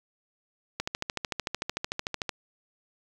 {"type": "click train", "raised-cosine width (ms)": 0.2, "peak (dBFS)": -12, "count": 21, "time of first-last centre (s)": [0.8, 2.293], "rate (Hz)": 13.4, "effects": ["7-bit"]}